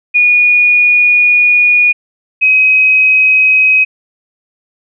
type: tone pair in turn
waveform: sine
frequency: 2451 / 2532 Hz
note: D#7 / D#7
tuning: -27 / +30 cents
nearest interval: minor second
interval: 57 cents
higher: second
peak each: -5 dBFS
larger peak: neither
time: 0.14-1.93 / 2.41-3.85 s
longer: first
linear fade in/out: 20 ms
effects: none